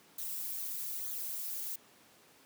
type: noise with flanger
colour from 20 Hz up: violet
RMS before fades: -39 dBFS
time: 0.18-1.76 s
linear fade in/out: 5 ms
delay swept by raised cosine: 0.37 to 3.57 ms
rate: 1.1 Hz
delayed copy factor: -0.65
effects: pink hiss -61 dBFS RMS until 2.45 s + high-pass 200 Hz 12 dB/octave